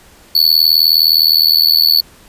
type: tone with amplitude modulation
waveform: square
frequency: 4435 Hz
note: C#8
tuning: in tune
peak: -4 dBFS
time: 0.35-2.01 s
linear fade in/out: 5 ms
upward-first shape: sine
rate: 79.6 Hz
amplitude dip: 100%
effects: pink hiss -44 dBFS RMS until 2.28 s + resampled to 32000 Hz